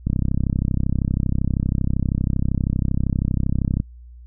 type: click train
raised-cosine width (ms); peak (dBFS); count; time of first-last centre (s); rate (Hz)
5; -8; 123; 0.07-3.801; 32.7
effects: noise-tail reverb RT60 0.1 s tail -26 dB re dry + added 60 Hz sine -39 dBFS peak until 4.26 s